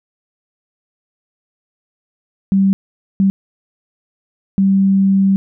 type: tone bursts at uneven times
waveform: sine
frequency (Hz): 194.3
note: G3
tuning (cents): -15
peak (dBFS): -9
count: 3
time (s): 2.52-2.73 / 3.2-3.3 / 4.58-5.36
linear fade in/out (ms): 0
effects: none